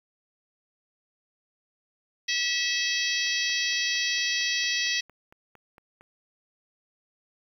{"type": "harmonic tone", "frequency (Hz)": 649, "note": "E5", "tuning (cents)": -27, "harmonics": [3, 4, 5, 6, 7, 8, 9], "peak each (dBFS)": [-30, -31, -32, -33, -33, -34, -35], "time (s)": [2.28, 5.01], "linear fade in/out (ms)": 10}
{"type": "click train", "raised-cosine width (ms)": 0.5, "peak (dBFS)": -36, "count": 13, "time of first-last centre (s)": [3.27, 6.01], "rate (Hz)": 4.38}
{"effects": ["9-bit"]}